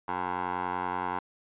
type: tone with band-pass filter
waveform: 15% pulse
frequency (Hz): 90.5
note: F#2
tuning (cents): -38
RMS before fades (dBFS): -32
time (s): 0.08-1.19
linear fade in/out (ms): 5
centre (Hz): 1000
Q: 2.6
effects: resampled to 8000 Hz